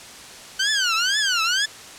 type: tone with vibrato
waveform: 15% pulse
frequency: 1507 Hz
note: F#6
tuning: 31 cents sharp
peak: -12 dBFS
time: 0.59-1.66 s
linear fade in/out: 10 ms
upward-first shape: triangle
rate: 2.1 Hz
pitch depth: 270 cents each way
effects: white hiss -40 dBFS RMS until 1.98 s + low-pass 8000 Hz 12 dB/octave